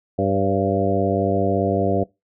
harmonic tone with a mistuned harmonic, 98 Hz, G2, in tune, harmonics 1 / 2 / 3 / 4 / 5 / 6 / 7, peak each -25 / -25 / -25 / -25 / -25 / -25 / -25 dBFS, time 0.18-2.04 s, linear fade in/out 10 ms, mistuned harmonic 6, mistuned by -39 cents, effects noise-tail reverb RT60 0.2 s tail -21 dB re dry

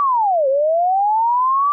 sine linear two-way sweep, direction down then up, 1170 to 523.3 to 1170 Hz, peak -13 dBFS, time 0-1.72 s, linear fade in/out 0 ms, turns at 0.48 s, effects none

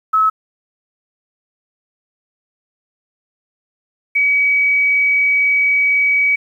sine tone pair in turn, 1293 / 2271 Hz, E6 / C#7, -34 / +41 cents, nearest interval minor seventh, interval 975 cents, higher second, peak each -10 / -11 dBFS, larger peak first, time 0.13-0.3 / 4.15-6.36 s, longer second, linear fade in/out 10 ms, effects 8-bit

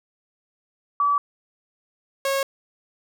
sine / sawtooth tone pair in turn, 1149 / 546.5 Hz, D6 / C#5, -38 / -25 cents, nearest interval octave + minor second, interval 1287 cents, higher first, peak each -17 dBFS, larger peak neither, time 1-1.18 / 2.25-2.43 s, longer neither, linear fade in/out 2 ms, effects none

